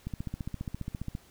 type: click train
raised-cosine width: 5 ms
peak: -22 dBFS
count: 17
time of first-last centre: 0.07-1.151 s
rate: 14.8 Hz
effects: pink hiss -59 dBFS RMS until 1.3 s